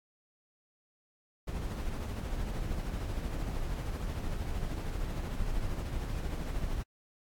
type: noise with tremolo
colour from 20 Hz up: brown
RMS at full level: -33 dBFS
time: 1.47-6.83 s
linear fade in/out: 10 ms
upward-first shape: sine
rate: 13 Hz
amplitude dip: 35%
effects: AAC 64 kbps